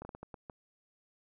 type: slowing click train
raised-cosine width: 1 ms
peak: -30 dBFS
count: 7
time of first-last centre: 0.02-0.498 s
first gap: 30 ms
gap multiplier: 1.39
effects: none